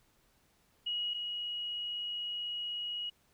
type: tone pair in turn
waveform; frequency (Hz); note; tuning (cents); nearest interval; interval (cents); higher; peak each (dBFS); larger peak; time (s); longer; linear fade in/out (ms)
sine; 2901 / 2901; F#7 / F#7; -35 / -35; unison; 0; neither; -32 / -35; first; 0.86-1.14 / 1.14-3.1; second; 10
effects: pink hiss -70 dBFS RMS until 3.33 s